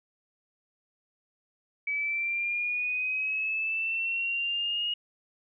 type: linear sweep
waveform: sine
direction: up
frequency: 2281 to 2878 Hz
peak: -27 dBFS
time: 1.87-4.94 s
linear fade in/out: 5 ms
effects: none